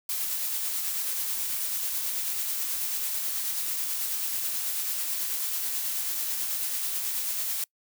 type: noise with tremolo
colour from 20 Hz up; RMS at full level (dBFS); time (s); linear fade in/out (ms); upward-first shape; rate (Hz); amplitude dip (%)
blue; -29; 0.09-7.64; 2; sine; 9.2; 25
effects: noise-tail reverb RT60 0.1 s tail -26 dB re dry